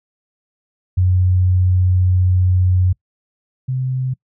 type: tone pair in turn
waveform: sine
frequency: 91.5 / 129.4 Hz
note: F#2 / C3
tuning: -19 / -19 cents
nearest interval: tritone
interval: 600 cents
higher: second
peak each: -11 / -17 dBFS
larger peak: first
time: 0.97-2.93 / 3.68-4.14 s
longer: first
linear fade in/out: 10 ms
effects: noise-tail reverb RT60 0.1 s tail -24 dB re dry